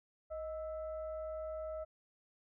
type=tone with frequency modulation; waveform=sine; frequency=628 Hz; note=D#5; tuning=16 cents sharp; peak=-39 dBFS; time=0.3-1.85 s; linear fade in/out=20 ms; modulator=687 Hz; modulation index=0.44; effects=none